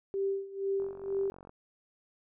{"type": "tone with tremolo", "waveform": "sine", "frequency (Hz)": 392, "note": "G4", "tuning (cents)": 0, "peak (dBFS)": -27, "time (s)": [0.14, 1.3], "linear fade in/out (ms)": 0, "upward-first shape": "sine", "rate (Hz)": 2.1, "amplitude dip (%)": 85}
{"type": "click train", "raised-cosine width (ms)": 1, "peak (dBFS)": -36, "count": 33, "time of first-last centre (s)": [0.8, 1.494], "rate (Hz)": 46.1}
{"effects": []}